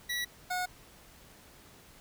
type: tone pair in turn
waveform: 25% pulse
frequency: 1941 / 727.1 Hz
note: B6 / F#5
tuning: -31 / -30 cents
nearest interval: octave + perfect fourth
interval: 1699 cents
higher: first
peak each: -28 / -27 dBFS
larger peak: second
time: 0.09-0.25 / 0.5-0.66 s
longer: neither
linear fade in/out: 10 ms
effects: pink hiss -56 dBFS RMS until 2 s